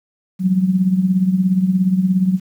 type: tone with tremolo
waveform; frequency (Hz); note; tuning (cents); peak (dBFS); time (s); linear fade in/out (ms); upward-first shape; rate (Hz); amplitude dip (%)
sine; 186.2; F#3; +11; -9; 0.39-2.4; 50; triangle; 17; 75
effects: 8-bit